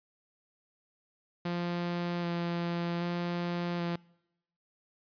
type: tone with vibrato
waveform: sawtooth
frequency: 172.8 Hz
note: F3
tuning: 18 cents flat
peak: -27 dBFS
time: 1.45-3.96 s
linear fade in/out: 5 ms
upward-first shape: square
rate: 0.64 Hz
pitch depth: 11 cents each way
effects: noise-tail reverb RT60 0.9 s tail -25 dB re dry + resampled to 11025 Hz